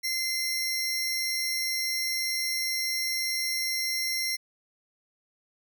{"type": "tone pair together", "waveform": "sawtooth", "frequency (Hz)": [2072, 5547], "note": ["C7", "F8"], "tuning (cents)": [-17, -13], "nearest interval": "octave + perfect fourth", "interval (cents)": 1704, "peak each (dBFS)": -27, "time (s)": [0.03, 4.37], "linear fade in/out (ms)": 20, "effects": []}